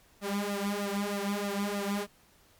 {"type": "tone with flanger", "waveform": "sawtooth", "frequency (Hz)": 202, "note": "G#3", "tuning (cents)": -48, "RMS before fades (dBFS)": -32, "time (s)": [0.21, 2.07], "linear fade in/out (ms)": 50, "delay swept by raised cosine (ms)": [1.5, 4.1], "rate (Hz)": 3.2, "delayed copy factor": 0.85, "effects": ["pink hiss -62 dBFS RMS until 2.59 s", "MP3 96 kbps"]}